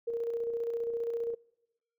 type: tone with tremolo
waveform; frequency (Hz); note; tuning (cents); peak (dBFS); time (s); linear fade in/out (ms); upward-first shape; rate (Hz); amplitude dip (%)
sine; 466.2; A#4; 0; -29; 0.07-1.35; 10; square; 15; 35
effects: noise-tail reverb RT60 1.0 s tail -26 dB re dry